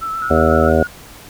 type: tone with vibrato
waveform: sine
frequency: 1318.5 Hz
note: E6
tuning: in tune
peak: -20 dBFS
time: 0.01-0.7 s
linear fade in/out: 20 ms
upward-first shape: triangle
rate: 7.6 Hz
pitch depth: 27 cents each way
type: tone with tremolo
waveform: sine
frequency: 1441 Hz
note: F#6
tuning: 46 cents flat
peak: -21 dBFS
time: 0.22-0.87 s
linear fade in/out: 0 ms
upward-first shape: triangle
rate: 6.9 Hz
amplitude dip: 75%
type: harmonic tone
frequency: 80 Hz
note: D#2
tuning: 49 cents sharp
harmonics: 1 / 2 / 3 / 4 / 5 / 6 / 7 / 8 / 9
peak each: -18 / -23 / -18 / -23 / -18 / -21 / -17 / -20 / -22 dBFS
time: 0.3-0.83 s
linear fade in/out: 5 ms
effects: pink hiss -39 dBFS RMS until 1.29 s